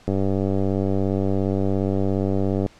click train, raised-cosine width 2 ms, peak -10 dBFS, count 252, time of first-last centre 0.08-2.662 s, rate 97.2 Hz, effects pink hiss -51 dBFS RMS until 2.79 s + low-pass 6000 Hz 12 dB/octave

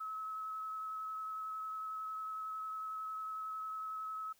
sine tone with vibrato, 1290 Hz, E6, 38 cents flat, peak -39 dBFS, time 0-4.33 s, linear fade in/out 10 ms, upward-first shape sine, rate 11 Hz, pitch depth 12 cents each way, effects white hiss -70 dBFS RMS until 4.39 s

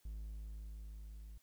triangle tone with level ramp, 53.1 Hz, G#1, 39 cents sharp, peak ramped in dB -40 to -47 dBFS, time 0.05-1.38 s, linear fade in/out 5 ms, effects white hiss -73 dBFS RMS until 1.42 s

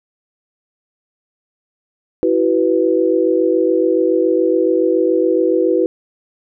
sine chord, E suspended second, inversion none, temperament equal with one note detuned, 329.6 / 376.7 / 493.9 Hz, E4 / F#4 / B4, 0 / +31 / 0 cents, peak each -16 dBFS, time 2.23-5.86 s, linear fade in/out 0 ms, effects none

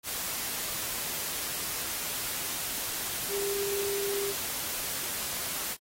sine tone in noise, 400 Hz, G4, 35 cents sharp, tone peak -30 dBFS, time 3.29-4.34 s, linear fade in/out 50 ms, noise white, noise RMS -34 dBFS, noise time 0.03-5.77 s, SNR +1 dB, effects AAC 48 kbps

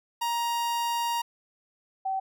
45% pulse / sine tone pair in turn, 940 / 767.8 Hz, A#5 / G5, +14 / -36 cents, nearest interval major third, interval 350 cents, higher first, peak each -26 dBFS, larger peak neither, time 0.21-1.22 / 2.05-2.2 s, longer first, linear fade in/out 10 ms, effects none

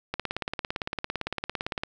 click train, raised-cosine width 0.3 ms, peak -13 dBFS, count 31, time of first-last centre 0.14-1.835 s, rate 17.7 Hz, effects none

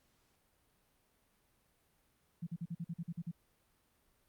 sine tone bursts, 168.6 Hz, E3, 39 cents sharp, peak -37 dBFS, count 10, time 2.42-3.315 s, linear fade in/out 10 ms, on 49 ms, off 45 ms, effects pink hiss -74 dBFS RMS until 4.28 s + Opus 48 kbps

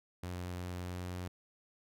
sawtooth tone with pitch glide, 89.4 to 89.97 Hz, F2 to F#2, +41 to -48 cents, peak -35 dBFS, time 0.23-1.28 s, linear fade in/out 5 ms, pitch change +11 cents, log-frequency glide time 0.57-0.99 s, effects none

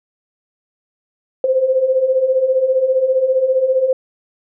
sine beating tone pair, 509 / 524 Hz, C5 / C5, -48 / +2 cents, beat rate 15 Hz, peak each -19 / -13 dBFS, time 1.44-3.93 s, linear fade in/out 2 ms, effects none

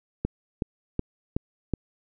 click train, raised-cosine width 3 ms, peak -12 dBFS, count 5, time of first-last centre 0.25-1.737 s, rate 2.69 Hz, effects none

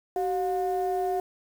sine tone pair together, 379.3 / 716 Hz, F#4 / F5, +43 / +43 cents, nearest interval major seventh, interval 1100 cents, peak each -26 / -26 dBFS, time 0.16-1.2 s, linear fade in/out 2 ms, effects tanh soft clip ceiling -20 dBFS + 8-bit

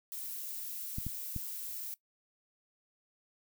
violet noise, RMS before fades -41 dBFS, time 0.12-1.94 s, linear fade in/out 0 ms
clicks, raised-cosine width 5 ms, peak -25 dBFS, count 3, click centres 0.984 / 1.066 / 1.363 s
effects noise-tail reverb RT60 0.1 s tail -20 dB re dry

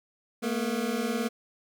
25% pulse beating tone pair, 220 / 239 Hz, A3 / A#3, 0 / +43 cents, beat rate 19 Hz, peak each -27 / -26 dBFS, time 0.42-1.29 s, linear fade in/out 20 ms, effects none

